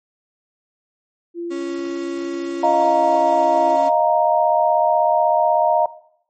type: tone with pitch glide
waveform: sine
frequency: 342.8 to 337.1 Hz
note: F4 to E4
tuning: -32 to +39 cents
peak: -24 dBFS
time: 1.34-3.78 s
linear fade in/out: 50 ms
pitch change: -29 cents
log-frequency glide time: 2.71-2.97 s
type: tone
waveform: 35% pulse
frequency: 277.2 Hz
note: C#4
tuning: in tune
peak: -26 dBFS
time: 1.5-3.9 s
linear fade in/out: 20 ms
type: chord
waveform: sine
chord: Eb suspended second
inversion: none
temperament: equal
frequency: 622.3 / 698.5 / 932.3 Hz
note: Eb5 / F5 / Bb5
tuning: 0 / 0 / 0 cents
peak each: -17 dBFS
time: 2.63-5.86 s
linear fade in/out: 5 ms
effects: noise-tail reverb RT60 0.7 s tail -18 dB re dry + MP3 32 kbps